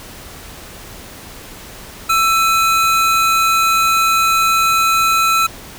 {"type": "tone pair together", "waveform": "square", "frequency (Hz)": [1329, 2506], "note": ["E6", "D#7"], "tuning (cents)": [14, 12], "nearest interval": "major seventh", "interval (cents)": 1098, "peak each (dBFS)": [-13, -19], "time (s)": [2.09, 5.47], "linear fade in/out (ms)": 10, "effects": ["pink hiss -35 dBFS RMS until 5.78 s"]}